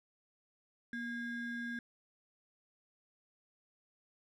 triangle ring-modulated tone, 932.3 Hz, A#5, in tune, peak -33 dBFS, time 0.93-1.79 s, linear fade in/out 2 ms, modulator 694 Hz, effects none

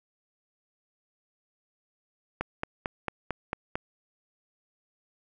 click train, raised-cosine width 0.5 ms, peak -14 dBFS, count 7, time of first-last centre 2.41-3.755 s, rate 4.46 Hz, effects none

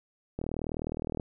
click train, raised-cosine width 2 ms, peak -20 dBFS, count 33, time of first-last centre 0.39-1.198 s, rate 39.6 Hz, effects none

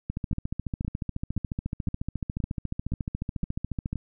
two click trains, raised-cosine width 5 ms, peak -18 / -17 dBFS, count 8 / 55, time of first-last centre 0.33-3.957 / 0.1-3.93 s, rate 1.93 / 14.1 Hz, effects none

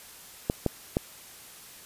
clicks, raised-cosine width 2 ms, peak -10 dBFS, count 3, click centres 0.499 / 0.663 / 0.969 s, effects white hiss -48 dBFS RMS until 1.85 s + resampled to 32000 Hz

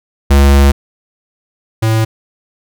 square tone pair in turn, 69.7 / 111.15 Hz, C#2 / A2, +10 / +18 cents, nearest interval minor sixth, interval 808 cents, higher second, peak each -5 / -10 dBFS, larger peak first, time 0.3-0.72 / 1.82-2.05 s, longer first, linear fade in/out 10 ms, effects none

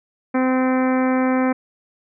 harmonic tone, 257.9 Hz, C4, 25 cents flat, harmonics 1 / 2 / 3 / 4 / 5 / 6 / 7 / 8 / 9, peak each -17 / -23 / -27 / -29 / -31 / -33 / -34 / -35 / -36 dBFS, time 0.34-1.53 s, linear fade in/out 10 ms, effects none

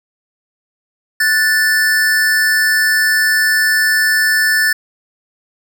square tone pair together, 1480 / 1760 Hz, F#6 / A6, 0 / 0 cents, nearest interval minor third, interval 300 cents, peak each -20 / -12 dBFS, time 1.2-4.73 s, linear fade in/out 5 ms, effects none

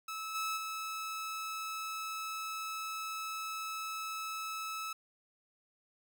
sawtooth tone with level steps, 1302 Hz, E6, 22 cents flat, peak -35 / -30 / -34 dBFS, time 0.08-4.93 s, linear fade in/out 5 ms, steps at 0.34 / 0.56 s, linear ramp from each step 20 ms, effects none

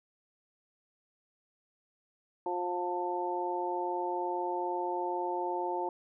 harmonic tone, 177.6 Hz, F3, 29 cents sharp, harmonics 2 / 3 / 4 / 5, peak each -35 / -40 / -38 / -34 dBFS, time 2.46-5.89 s, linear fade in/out 2 ms, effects none

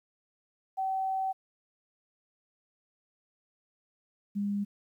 sine tone pair in turn, 765 / 202.6 Hz, G5 / G#3, -42 / -43 cents, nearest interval octave + major seventh, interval 2301 cents, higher first, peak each -28 dBFS, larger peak neither, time 0.77-1.33 / 4.35-4.65 s, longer first, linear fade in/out 20 ms, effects 11-bit

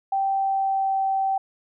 sine tone with pitch glide, 780 to 774.2 Hz, G5 to G5, -9 to -22 cents, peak -20 dBFS, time 0.12-1.38 s, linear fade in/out 5 ms, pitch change -13 cents, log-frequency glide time 0.3-1.03 s, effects none

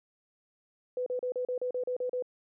sine tone bursts, 499.8 Hz, B4, 21 cents sharp, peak -29 dBFS, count 10, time 0.97-2.224 s, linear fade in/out 2 ms, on 93 ms, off 36 ms, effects none

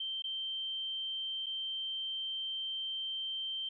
sine tone with dropouts, 3130 Hz, G7, 3 cents flat, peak -35 dBFS, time 0-3.69 s, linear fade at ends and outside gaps 5 ms, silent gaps 0.222-0.24 / 1.461-1.465 s, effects none

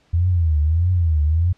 sine tone with vibrato, 82.41 Hz, E2, in tune, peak -14 dBFS, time 0.13-1.53 s, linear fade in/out 10 ms, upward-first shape triangle, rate 1.6 Hz, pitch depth 200 cents each way, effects pink hiss -59 dBFS RMS until 1.57 s + low-pass 5000 Hz 12 dB/octave

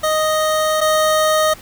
25% pulse tone pair in turn, 622.3 / 622.3 Hz, D#5 / D#5, 0 / 0 cents, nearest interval unison, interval 0 cents, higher neither, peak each -11 / -9 dBFS, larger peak second, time 0.03-0.81 / 0.81-1.54 s, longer first, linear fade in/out 10 ms, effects pink hiss -40 dBFS RMS until 1.61 s

